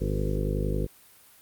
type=harmonic tone with a mistuned harmonic; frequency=51 Hz; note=G#1; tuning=31 cents flat; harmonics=1 / 2 / 3 / 4 / 5 / 6 / 7 / 8 / 9 / 10; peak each=-28 / -33 / -32 / -37 / -37 / -40 / -36 / -40 / -36 / -39 dBFS; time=0-0.87 s; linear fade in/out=20 ms; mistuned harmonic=7; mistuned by=+45 cents; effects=white hiss -55 dBFS RMS until 1.41 s + Opus 48 kbps